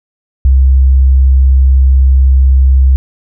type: tone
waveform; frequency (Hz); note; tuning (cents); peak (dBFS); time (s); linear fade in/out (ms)
sine; 66; C2; +16; -3; 0.45-2.96; 0
effects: none